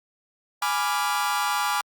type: chord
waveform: 40% pulse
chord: G# diminished seventh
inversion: none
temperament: equal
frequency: 830.6 / 987.8 / 1174.7 / 1396.9 Hz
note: G#5 / B5 / D6 / F6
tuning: 0 / 0 / 0 / 0 cents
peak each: -27 / -28 / -27 / -29 dBFS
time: 0.62-1.81 s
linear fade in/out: 2 ms
effects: Opus 48 kbps